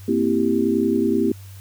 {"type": "chord", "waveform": "sine", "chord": "C dominant seventh", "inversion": "third", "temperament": "equal with one note detuned", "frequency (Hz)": [230.9, 261.6, 329.6, 392], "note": ["Bb3", "C4", "E4", "G4"], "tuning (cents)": [-16, 0, 0, 0], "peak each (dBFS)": -22, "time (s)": [0.08, 1.32], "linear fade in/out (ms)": 5, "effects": ["added 97 Hz sine -37 dBFS peak until 1.6 s", "white hiss -49 dBFS RMS until 1.6 s"]}